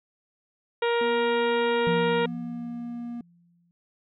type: harmonic tone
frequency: 470.5 Hz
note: A#4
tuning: 16 cents sharp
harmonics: 1 / 2 / 3 / 4 / 5 / 6 / 7 / 8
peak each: -23 / -29 / -33 / -35 / -37 / -39 / -40 / -41 dBFS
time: 0.82-2.26 s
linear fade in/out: 5 ms
type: tone with pitch glide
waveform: triangle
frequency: 240 to 237.8 Hz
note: B3 to A#3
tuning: -49 to +35 cents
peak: -30 dBFS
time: 1.01-3.21 s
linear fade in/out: 2 ms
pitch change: -16 cents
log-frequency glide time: 2.33-2.65 s
type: tone with exponential decay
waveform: sine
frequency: 172.3 Hz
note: F3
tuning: 23 cents flat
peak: -24 dBFS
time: 1.87-3.71 s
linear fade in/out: 0 ms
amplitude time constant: 400 ms
effects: none